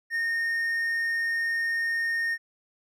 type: tone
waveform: triangle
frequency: 1839 Hz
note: A#6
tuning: 24 cents flat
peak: -23 dBFS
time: 0.1-2.38 s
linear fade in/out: 50 ms
effects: none